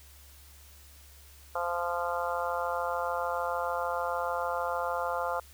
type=harmonic tone; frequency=173.4 Hz; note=F3; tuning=12 cents flat; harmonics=3 / 4 / 5 / 6 / 7 / 8; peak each=-34 / -35 / -36 / -37 / -37 / -38 dBFS; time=1.55-5.4 s; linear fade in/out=5 ms; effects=added 70 Hz sine -53 dBFS peak until 5.53 s + white hiss -56 dBFS RMS until 5.53 s